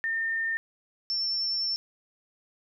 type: tone pair in turn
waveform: sine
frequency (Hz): 1813 / 5395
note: A#6 / E8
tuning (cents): -49 / +39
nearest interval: octave + perfect fifth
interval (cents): 1888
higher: second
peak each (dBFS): -26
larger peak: neither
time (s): 0.04-0.57 / 1.1-1.76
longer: second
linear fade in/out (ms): 0
effects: none